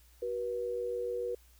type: tone pair together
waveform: sine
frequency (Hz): 376.5 / 483.3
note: F#4 / B4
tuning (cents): +30 / -38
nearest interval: major third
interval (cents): 432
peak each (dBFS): -39 / -33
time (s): 0.22-1.35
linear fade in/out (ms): 5
effects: added 60 Hz sine -59 dBFS peak until 1.59 s + white hiss -65 dBFS RMS until 1.59 s